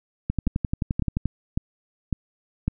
two click trains, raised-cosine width 5 ms, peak -10 / -11 dBFS, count 5 / 12, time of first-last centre 0.47-2.68 / 0.3-1.257 s, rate 1.81 / 11.5 Hz, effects none

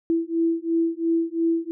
sine beating tone pair, 330 / 332.9 Hz, E4 / E4, +2 / +17 cents, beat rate 2.9 Hz, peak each -23 dBFS, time 0.1-1.71 s, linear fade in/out 0 ms, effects none

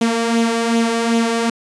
sawtooth tone with flanger, 230.5 Hz, A#3, 19 cents flat, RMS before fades -17 dBFS, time 0.01-1.5 s, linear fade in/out 5 ms, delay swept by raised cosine 0.29 to 2.69 ms, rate 2.6 Hz, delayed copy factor +0.5, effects resampled to 22050 Hz

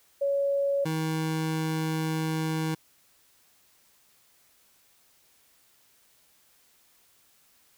sine / 25% pulse tone pair in turn, 559 / 158.78 Hz, C#5 / D#3, +14 / +35 cents, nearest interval octave + minor seventh, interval 2179 cents, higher first, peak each -23 dBFS, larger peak neither, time 0.21-0.85 / 0.85-2.75 s, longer second, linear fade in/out 10 ms, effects white hiss -63 dBFS RMS until 7.77 s

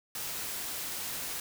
white noise, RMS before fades -37 dBFS, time 0.15-1.4 s, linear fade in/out 2 ms, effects none

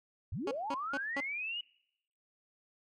sine linear sweep, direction up, 62 to 2951 Hz, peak -35 dBFS, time 0.32-1.61 s, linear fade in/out 5 ms
15% pulse tone bursts, 277.2 Hz, C#4, in tune, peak -28 dBFS, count 4, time 0.47-1.204 s, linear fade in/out 2 ms, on 41 ms, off 190 ms
effects noise-tail reverb RT60 0.8 s tail -25 dB re dry + low-pass 5000 Hz 12 dB/octave

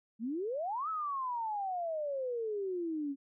sine exponential two-way sweep, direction up then down, 211.1 to 1318.5 to 271.2 Hz, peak -33 dBFS, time 0.19-3.16 s, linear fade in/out 50 ms, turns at 0.89 s, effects none

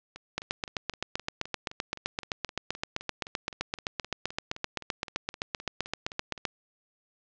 two click trains, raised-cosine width 0.2 ms, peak -24 / -12 dBFS, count 25 / 48, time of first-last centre 0.16-6.378 / 0.38-6.452 s, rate 3.86 / 7.74 Hz, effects low-pass 6000 Hz 12 dB/octave

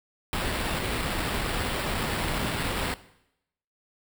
pink noise with sample-and-hold, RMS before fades -29 dBFS, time 0.33-2.94 s, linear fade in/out 0 ms, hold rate 6300 Hz, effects noise-tail reverb RT60 0.8 s tail -17 dB re dry

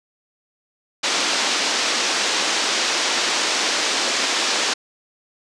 white band-pass noise, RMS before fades -21 dBFS, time 1.03-4.74 s, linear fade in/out 10 ms, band 250 to 6100 Hz, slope 24 dB/octave, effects resampled to 22050 Hz

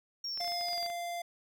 triangle exponential sweep, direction down, 5588 to 4699 Hz, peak -34 dBFS, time 0.24-0.87 s, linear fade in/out 5 ms
clicks, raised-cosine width 0.3 ms, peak -33 dBFS, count 12, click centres 0.375 / 0.41 / 0.445 / 0.478 / 0.521 / 0.611 / 0.685 / 0.732 / 0.779 / 0.829 / 0.862 / 0.901 s
square tone with pitch glide, 698.5 to 692.9 Hz, F5 to F5, 0 to -14 cents, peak -36 dBFS, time 0.4-1.22 s, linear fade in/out 5 ms, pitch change -14 cents, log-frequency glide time 0.73-0.78 s
effects none

